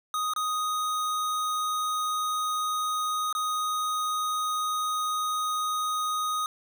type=tone with dropouts; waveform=square; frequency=1246 Hz; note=D#6; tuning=2 cents sharp; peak=-27 dBFS; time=0.14-6.46 s; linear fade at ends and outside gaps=1 ms; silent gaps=0.336-0.362 / 3.327-3.35 s; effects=none